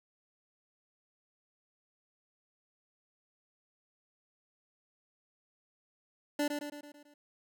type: tone with echo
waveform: 25% pulse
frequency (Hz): 292.8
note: D4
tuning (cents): -5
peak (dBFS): -25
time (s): 6.39-6.48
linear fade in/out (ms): 5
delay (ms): 110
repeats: 6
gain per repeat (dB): -5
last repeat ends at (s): 7.14
effects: none